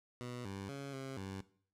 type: tone with pitch steps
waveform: 15% pulse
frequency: 122.9 / 97.9 / 139.1 / 134.2 / 96.4 Hz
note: B2 / G2 / C#3 / C3 / G2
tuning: -8 / -2 / +6 / +44 / -28 cents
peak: -36 dBFS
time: 0.21-1.41 s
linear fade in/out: 0 ms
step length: 240 ms
effects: noise-tail reverb RT60 0.5 s tail -17 dB re dry + low-pass 10000 Hz 12 dB/octave